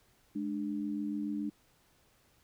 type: tone pair together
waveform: sine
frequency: 210 / 297 Hz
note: G#3 / D4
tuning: +19 / +20 cents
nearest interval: tritone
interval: 601 cents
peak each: -36 / -35 dBFS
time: 0.35-1.5 s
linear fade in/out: 10 ms
effects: pink hiss -68 dBFS RMS until 2.43 s